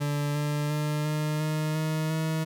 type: tone with pitch steps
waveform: 40% pulse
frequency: 145.7 / 147.82 / 149.97 / 152.15 / 154.36 / 156.61 / 158.89 Hz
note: D3 / D3 / D3 / D#3 / D#3 / D#3 / D#3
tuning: -13 / +12 / +37 / -38 / -13 / +12 / +37 cents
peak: -25 dBFS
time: 0-2.45 s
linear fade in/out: 20 ms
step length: 350 ms
effects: none